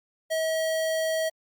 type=tone; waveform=square; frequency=641 Hz; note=E5; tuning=49 cents flat; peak=-25 dBFS; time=0.3-1.3 s; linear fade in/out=20 ms; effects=Opus 48 kbps